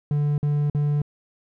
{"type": "tone bursts", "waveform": "triangle", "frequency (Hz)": 146.6, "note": "D3", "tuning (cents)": -3, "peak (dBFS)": -17, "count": 3, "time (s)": [0.11, 1.018], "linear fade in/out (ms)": 2, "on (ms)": 270, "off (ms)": 49, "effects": []}